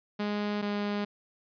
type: tone pair in turn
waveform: sawtooth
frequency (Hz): 207.2 / 205.3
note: G#3 / G#3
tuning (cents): -4 / -20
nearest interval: unison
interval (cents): 16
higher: first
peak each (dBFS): -25 / -25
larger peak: neither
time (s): 0.19-0.62 / 0.62-1.05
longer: neither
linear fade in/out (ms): 10
effects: resampled to 11025 Hz